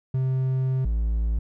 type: tone pair in turn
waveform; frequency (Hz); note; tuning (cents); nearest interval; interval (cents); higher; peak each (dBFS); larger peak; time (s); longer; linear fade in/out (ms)
triangle; 130.81 / 55.73; C3 / A1; 0 / +23; octave + minor third; 1477; first; -19; neither; 0.14-0.85 / 0.85-1.39; first; 5
effects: none